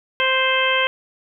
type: harmonic tone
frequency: 523.3 Hz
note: C5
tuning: in tune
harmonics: 1 / 2 / 3 / 4 / 5 / 6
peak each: -23 / -23 / -23 / -23 / -23 / -23 dBFS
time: 0.2-0.87 s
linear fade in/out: 0 ms
effects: none